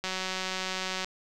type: click train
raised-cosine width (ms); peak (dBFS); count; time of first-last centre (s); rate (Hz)
0.2; -15; 189; 0.04-1.045; 187
effects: none